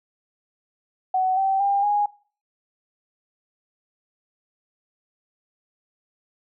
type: tone with pitch steps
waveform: sine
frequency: 749 / 773.6 / 799.1 / 825.3 Hz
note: F#5 / G5 / G5 / G#5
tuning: +21 / -23 / +33 / -11 cents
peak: -18 dBFS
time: 1.14-2.06 s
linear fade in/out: 5 ms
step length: 230 ms
effects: noise-tail reverb RT60 0.4 s tail -21 dB re dry